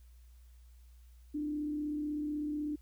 sine tone with frequency modulation, 297.9 Hz, D4, 25 cents sharp, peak -33 dBFS, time 1.34-2.76 s, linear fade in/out 10 ms, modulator 36.1 Hz, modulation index 0.29, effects added 60 Hz sine -54 dBFS peak until 2.81 s + white hiss -72 dBFS RMS until 2.81 s

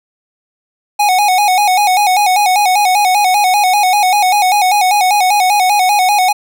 square tone with vibrato, 782 Hz, G5, 4 cents flat, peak -9 dBFS, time 0.99-6.33 s, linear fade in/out 10 ms, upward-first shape square, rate 5.1 Hz, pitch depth 99 cents each way, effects none

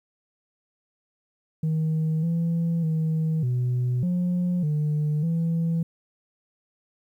sine tone with pitch steps, 158.1 / 167.4 / 159 / 124.5 / 178.1 / 150.5 / 165.8 Hz, D#3 / E3 / D#3 / B2 / F3 / D3 / E3, +28 / +27 / +38 / +14 / +34 / +43 / +10 cents, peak -19 dBFS, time 1.63-5.83 s, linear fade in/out 5 ms, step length 600 ms, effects tanh soft clip ceiling -20 dBFS + 10-bit

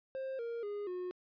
triangle tone with pitch steps, 530 / 466.8 / 411.1 / 362 Hz, C5 / A#4 / G#4 / F#4, +22 / +2 / -18 / -38 cents, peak -35 dBFS, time 0.15-1.11 s, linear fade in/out 0 ms, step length 240 ms, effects resampled to 11025 Hz

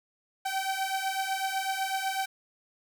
sawtooth beating tone pair, 767 / 775 Hz, G5 / G5, -38 / -20 cents, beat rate 8 Hz, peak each -28 dBFS, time 0.45-2.26 s, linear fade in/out 10 ms, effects none

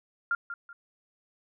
sine tone with echo, 1396.9 Hz, F6, in tune, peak -24 dBFS, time 0.31-0.35 s, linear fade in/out 2 ms, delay 190 ms, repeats 2, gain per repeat -10 dB, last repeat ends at 0.73 s, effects none

